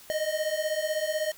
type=beating tone pair; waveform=square; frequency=610 / 626 Hz; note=D#5 / D#5; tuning=-34 / +10 cents; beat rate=16 Hz; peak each=-31 / -30 dBFS; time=0.1-1.32 s; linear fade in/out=0 ms; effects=white hiss -51 dBFS RMS until 1.37 s